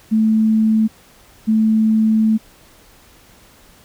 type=tone pair in turn; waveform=sine; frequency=219.2 / 219.2 Hz; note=A3 / A3; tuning=-6 / -6 cents; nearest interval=unison; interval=0 cents; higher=neither; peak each=-11 dBFS; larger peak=neither; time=0.11-0.88 / 1.47-2.38 s; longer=second; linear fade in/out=20 ms; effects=pink hiss -48 dBFS RMS until 3.84 s